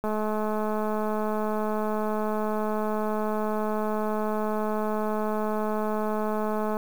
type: click train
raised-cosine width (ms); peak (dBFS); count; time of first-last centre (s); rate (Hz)
1; -16; 1441; 0.04-6.769; 214
effects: 7-bit